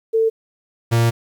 sine / 45% pulse tone pair in turn, 447.8 / 116.3 Hz, A4 / A#2, +30 / -4 cents, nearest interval octave + major seventh, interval 2334 cents, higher first, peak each -13 dBFS, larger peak neither, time 0.13-0.3 / 0.91-1.11 s, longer second, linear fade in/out 20 ms, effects 9-bit

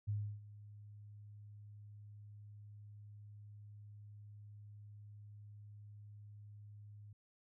sine tone with ADSR envelope, 103.83 Hz, G#2, in tune, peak -34 dBFS, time 0.07-7.13 s, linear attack 20 ms, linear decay 310 ms, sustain -18 dB, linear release 4 ms, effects none

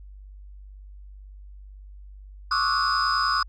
sine tone cluster, 1093 / 1163 / 1290 / 1465 / 4992 Hz, C#6 / D6 / E6 / F#6 / D#8, -25 / -17 / -38 / -18 / +5 cents, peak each -26 dBFS, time 2.51-3.43 s, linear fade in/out 5 ms, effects tanh soft clip ceiling -14 dBFS + added 49 Hz sine -41 dBFS peak until 3.48 s

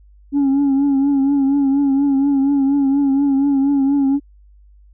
sine tone with vibrato, 277.2 Hz, C#4, in tune, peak -10 dBFS, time 0.32-4.2 s, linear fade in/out 50 ms, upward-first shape triangle, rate 4.2 Hz, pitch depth 62 cents each way, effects tanh soft clip ceiling -11 dBFS + added 50 Hz sine -44 dBFS peak until 4.93 s

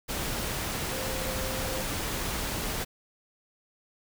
sine tone in noise, 523.3 Hz, C5, in tune, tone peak -37 dBFS, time 0.91-1.84 s, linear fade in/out 20 ms, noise pink, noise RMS -32 dBFS, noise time 0.08-2.85 s, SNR -8 dB, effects none

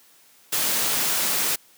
white noise, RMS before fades -23 dBFS, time 0.52-1.56 s, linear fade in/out 10 ms, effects white hiss -55 dBFS RMS until 1.77 s + high-pass 150 Hz 12 dB/octave

